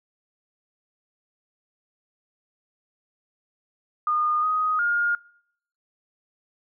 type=tone with pitch steps; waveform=sine; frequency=1221 / 1251 / 1419 Hz; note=D#6 / D#6 / F6; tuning=-33 / +9 / +27 cents; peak=-20 dBFS; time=4.07-5.15 s; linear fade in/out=2 ms; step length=360 ms; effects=noise-tail reverb RT60 0.7 s tail -24 dB re dry